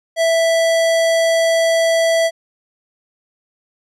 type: tone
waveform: square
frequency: 659.3 Hz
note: E5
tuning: in tune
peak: -13 dBFS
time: 0.16-2.31 s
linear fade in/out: 50 ms
effects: low-pass 10000 Hz 12 dB/octave